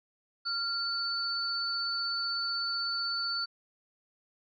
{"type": "tone pair together", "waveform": "sine", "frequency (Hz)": [1385, 4492], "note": ["F6", "C#8"], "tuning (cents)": [-15, 22], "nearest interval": "octave + minor sixth", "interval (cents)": 2037, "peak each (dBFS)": [-35, -31], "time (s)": [0.45, 3.46], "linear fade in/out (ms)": 20, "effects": []}